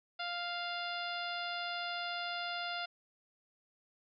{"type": "harmonic tone", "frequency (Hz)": 698.5, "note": "F5", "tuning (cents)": 0, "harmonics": [1, 2, 3, 4, 5, 6, 7], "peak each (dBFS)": [-41, -41, -47, -45, -45, -49, -48], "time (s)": [0.19, 2.86], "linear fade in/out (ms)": 10, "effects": []}